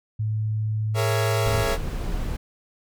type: tone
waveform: sine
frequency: 108.2 Hz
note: A2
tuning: 29 cents flat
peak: -22 dBFS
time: 0.19-1.63 s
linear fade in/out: 10 ms
type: chord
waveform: sawtooth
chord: A# half-diminished seventh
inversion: third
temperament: equal with one note detuned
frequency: 415.3 / 466.2 / 554.4 / 670.4 Hz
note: G#4 / A#4 / C#5 / E5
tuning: 0 / 0 / 0 / +29 cents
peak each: -25 dBFS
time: 0.94-1.78 s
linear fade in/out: 50 ms
type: noise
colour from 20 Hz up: brown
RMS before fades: -27 dBFS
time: 1.46-2.37 s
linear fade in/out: 10 ms
effects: none